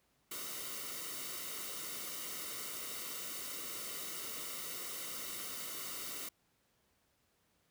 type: noise with comb filter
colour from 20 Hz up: white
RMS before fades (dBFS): -43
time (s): 0.31-6.29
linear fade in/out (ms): 5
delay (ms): 1.2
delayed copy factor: -0.65
effects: pink hiss -75 dBFS RMS until 7.7 s + high-pass 60 Hz 12 dB/octave